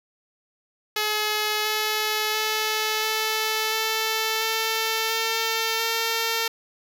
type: tone with pitch steps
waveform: 5% pulse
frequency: 425.4 / 429.3 / 433.3 / 437.4 / 441.4 / 445.5 / 449.7 / 453.8 Hz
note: G#4 / A4 / A4 / A4 / A4 / A4 / A4 / A#4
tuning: +42 / -43 / -27 / -10 / +5 / +22 / +38 / -47 cents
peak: -11 dBFS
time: 0.96-6.48 s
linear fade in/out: 5 ms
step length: 690 ms
effects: none